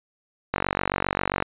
click train, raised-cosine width 0.5 ms, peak -7 dBFS, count 43, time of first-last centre 0.54-1.424 s, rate 47.5 Hz, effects resampled to 8000 Hz

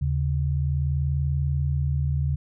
sine tone pair together, 78.02 / 138.5 Hz, D#2 / C#3, +5 / -1 cents, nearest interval minor seventh, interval 994 cents, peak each -24 dBFS, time 0.01-2.36 s, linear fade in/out 10 ms, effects none

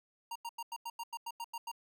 square tone bursts, 932.3 Hz, A#5, in tune, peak -39 dBFS, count 11, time 0.31-1.716 s, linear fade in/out 5 ms, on 46 ms, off 90 ms, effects none

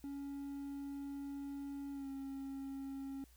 triangle tone with pitch glide, 280 to 272.3 Hz, C#4 to C#4, +18 to -31 cents, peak -40 dBFS, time 0.04-3.24 s, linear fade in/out 0 ms, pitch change -49 cents, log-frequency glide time 1.93-2.08 s, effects added 60 Hz sine -62 dBFS peak until 3.36 s + white hiss -69 dBFS RMS until 3.36 s

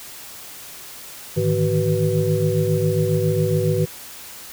sine tone cluster, 104.7 / 152.6 / 159.9 / 377.3 / 490.9 Hz, G#2 / D#3 / D#3 / F#4 / B4, +15 / -33 / +48 / +34 / -10 cents, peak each -23 dBFS, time 1.36-3.86 s, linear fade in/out 20 ms, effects white hiss -38 dBFS RMS until 4.52 s

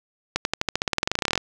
accelerating click train, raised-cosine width 0.2 ms, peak -4 dBFS, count 22, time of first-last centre 0.36-1.377 s, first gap 91 ms, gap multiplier 0.93, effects none

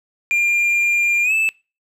triangle tone with pitch glide, 2397 to 2629 Hz, D7 to E7, +35 to -5 cents, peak -13 dBFS, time 0.31-1.49 s, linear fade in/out 0 ms, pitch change +160 cents, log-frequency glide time 1.23-1.33 s, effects noise-tail reverb RT60 0.3 s tail -23 dB re dry

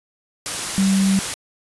sine tone in noise, 193.7 Hz, G3, 20 cents flat, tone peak -14 dBFS, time 0.78-1.19 s, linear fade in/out 0 ms, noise white, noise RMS -25 dBFS, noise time 0.46-1.34 s, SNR +8 dB, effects resampled to 24000 Hz

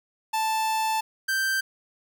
45% pulse tone pair in turn, 880 / 1565 Hz, A5 / G6, 0 / -3 cents, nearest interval minor seventh, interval 997 cents, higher second, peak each -23 dBFS, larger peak neither, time 0.33-1.01 / 1.28-1.61 s, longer first, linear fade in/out 10 ms, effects 10-bit

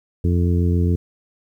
harmonic tone, 87.31 Hz, F2, in tune, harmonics 1 / 2 / 3 / 4 / 5, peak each -16 / -22 / -26 / -28 / -30 dBFS, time 0.24-0.96 s, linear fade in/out 5 ms, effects 9-bit

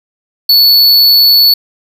square tone, 4435 Hz, C#8, in tune, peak -4 dBFS, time 0.49-1.54 s, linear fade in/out 5 ms, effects none

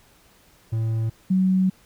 triangle / sine tone pair in turn, 112.5 / 187.35 Hz, A2 / F#3, +39 / +22 cents, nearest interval major sixth, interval 883 cents, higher second, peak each -19 / -16 dBFS, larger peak second, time 0.72-1.1 / 1.3-1.7 s, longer second, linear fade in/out 10 ms, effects pink hiss -56 dBFS RMS until 1.85 s

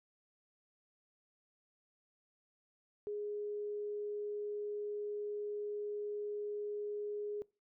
sine tone, 415.3 Hz, G#4, in tune, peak -37 dBFS, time 3.07-7.42 s, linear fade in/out 0 ms, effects noise-tail reverb RT60 0.3 s tail -23 dB re dry

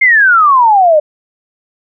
sine exponential sweep, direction down, 2154 to 587.3 Hz, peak -4 dBFS, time 0.01-1 s, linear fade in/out 10 ms, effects none

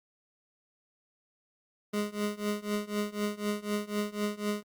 25% pulse tone with tremolo, 207.7 Hz, G#3, in tune, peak -23 dBFS, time 1.93-4.63 s, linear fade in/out 10 ms, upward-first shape triangle, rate 4 Hz, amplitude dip 95%, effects Opus 48 kbps

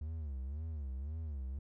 triangle tone with vibrato, 72.6 Hz, D2, 19 cents flat, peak -36 dBFS, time 0.01-1.59 s, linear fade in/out 5 ms, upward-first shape sine, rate 1.9 Hz, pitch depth 200 cents each way, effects none

